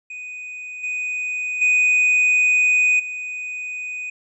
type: tone with level steps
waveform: triangle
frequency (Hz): 2489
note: D#7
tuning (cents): 0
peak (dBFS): -29 / -21 / -12 / -25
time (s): 0.1-4.1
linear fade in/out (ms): 5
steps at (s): 0.83 / 1.61 / 2.99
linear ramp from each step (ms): 10
effects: resampled to 22050 Hz